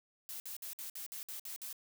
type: noise bursts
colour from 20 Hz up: blue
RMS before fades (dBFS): -44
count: 9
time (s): 0.29-1.728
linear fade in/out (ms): 0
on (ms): 110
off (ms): 56
effects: none